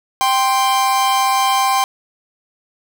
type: tone pair together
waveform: 45% pulse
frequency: 785.5 / 1046.5 Hz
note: G5 / C6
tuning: +3 / 0 cents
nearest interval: perfect fourth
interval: 497 cents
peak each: -16 dBFS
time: 0.21-1.84 s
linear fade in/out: 0 ms
effects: none